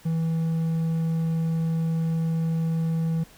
triangle tone, 163.1 Hz, E3, 18 cents flat, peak -20 dBFS, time 0.05-3.24 s, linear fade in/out 10 ms, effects pink hiss -52 dBFS RMS until 3.37 s

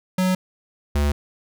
square tone pair in turn, 185 / 72.53 Hz, F#3 / D2, 0 / -21 cents, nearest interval octave + major third, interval 1621 cents, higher first, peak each -18 dBFS, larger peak neither, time 0.18-0.35 / 0.95-1.12 s, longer neither, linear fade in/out 5 ms, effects none

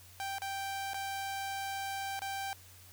sawtooth tone with dropouts, 784 Hz, G5, in tune, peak -32 dBFS, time 0.2-2.53 s, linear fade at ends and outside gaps 0 ms, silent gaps 0.384-0.419 / 0.934-0.944 / 2.192-2.219 s, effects added 91 Hz sine -57 dBFS peak until 2.92 s + white hiss -57 dBFS RMS until 2.92 s

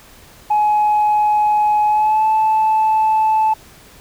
sine tone with pitch glide, 843 to 872.2 Hz, G#5 to A5, +26 to -15 cents, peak -10 dBFS, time 0.5-3.54 s, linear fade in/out 10 ms, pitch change +59 cents, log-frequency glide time 1.86-2.27 s, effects tanh soft clip ceiling -9 dBFS + pink hiss -44 dBFS RMS until 4 s

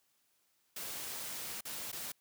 white noise with dropouts, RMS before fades -42 dBFS, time 0.76-2.12 s, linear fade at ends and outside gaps 5 ms, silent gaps 1.609-1.652 / 1.917-1.927 s, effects white hiss -75 dBFS RMS until 2.2 s + high-pass 80 Hz 12 dB/octave

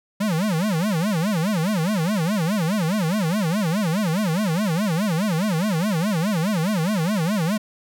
square tone with vibrato, 185 Hz, F#3, in tune, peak -20 dBFS, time 0.2-7.58 s, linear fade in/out 10 ms, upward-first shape sine, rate 4.8 Hz, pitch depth 290 cents each way, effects none

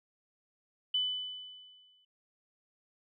sine tone with exponential decay, 3000 Hz, F#7, 23 cents sharp, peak -26 dBFS, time 0.94-2.05 s, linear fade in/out 5 ms, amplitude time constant 240 ms, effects none

